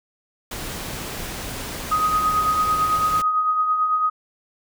pink noise, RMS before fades -31 dBFS, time 0.51-3.22 s, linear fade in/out 5 ms
sine tone with tremolo, 1252 Hz, D#6, 10 cents sharp, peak -15 dBFS, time 1.91-4.1 s, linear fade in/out 10 ms, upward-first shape triangle, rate 9 Hz, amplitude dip 50%
effects none

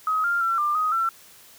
sine tone with pitch steps, 1267 / 1396 / 1352 / 1193 / 1254 / 1346 Hz, D#6 / F6 / E6 / D6 / D#6 / E6, +31 / -1 / +43 / +27 / +13 / +36 cents, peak -20 dBFS, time 0.07-1.09 s, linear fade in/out 2 ms, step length 170 ms, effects white hiss -50 dBFS RMS until 1.58 s + high-pass 60 Hz 12 dB/octave

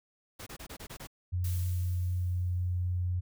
pink noise bursts, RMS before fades -44 dBFS, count 7, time 0.39-1.072 s, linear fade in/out 10 ms, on 76 ms, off 25 ms
sine tone, 89.6 Hz, F2, 45 cents sharp, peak -28 dBFS, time 1.32-3.21 s, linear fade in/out 20 ms
blue noise with exponential decay, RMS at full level -42 dBFS, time 1.44-3.15 s, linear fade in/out 5 ms, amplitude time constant 370 ms
effects none

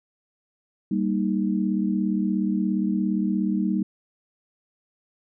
sine chord, Eb major, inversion first, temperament equal, 196 / 233.1 / 311.1 Hz, G3 / Bb3 / Eb4, 0 / 0 / 0 cents, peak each -23 / -27 / -27 dBFS, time 0.91-3.83 s, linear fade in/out 5 ms, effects none

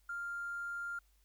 triangle tone with hard clipping, 1396.9 Hz, F6, in tune, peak -38 dBFS, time 0.09-0.99 s, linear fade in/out 5 ms, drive 3 dB, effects added 50 Hz sine -67 dBFS peak until 1.24 s + white hiss -75 dBFS RMS until 1.24 s

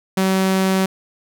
sawtooth tone, 190 Hz, F#3, 46 cents sharp, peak -11 dBFS, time 0.17-0.86 s, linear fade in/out 5 ms, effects none

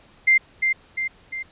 sine tone with echo, 2093 Hz, C7, in tune, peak -12 dBFS, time 0.27-0.38 s, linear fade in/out 10 ms, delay 350 ms, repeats 3, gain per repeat -5 dB, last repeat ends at 1.43 s, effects pink hiss -53 dBFS RMS until 1.51 s + resampled to 8000 Hz

